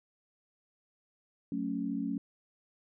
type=chord; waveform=sine; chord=F# minor; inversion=none; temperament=just; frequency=185 / 222 / 277.5 Hz; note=F#3 / A3 / C#4; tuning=0 / +16 / +2 cents; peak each=-38 / -36 / -34 dBFS; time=1.52-2.18 s; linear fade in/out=2 ms; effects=none